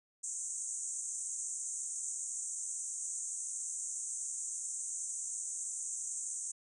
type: band-pass noise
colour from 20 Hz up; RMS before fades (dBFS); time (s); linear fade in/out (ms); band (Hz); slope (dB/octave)
white; -40; 0.23-6.52; 10; 6300 to 8800; 96
effects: none